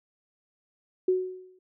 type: tone with exponential decay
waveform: sine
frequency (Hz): 370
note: F#4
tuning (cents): 0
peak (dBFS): -18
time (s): 1.08-1.59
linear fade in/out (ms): 5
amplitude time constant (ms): 110
effects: none